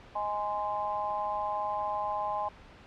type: harmonic tone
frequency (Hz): 207.7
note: G#3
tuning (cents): 0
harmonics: 3 / 4 / 5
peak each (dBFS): -37 / -32 / -34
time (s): 0.15-2.49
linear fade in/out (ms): 10
effects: pink hiss -52 dBFS RMS until 2.86 s + low-pass 3000 Hz 12 dB/octave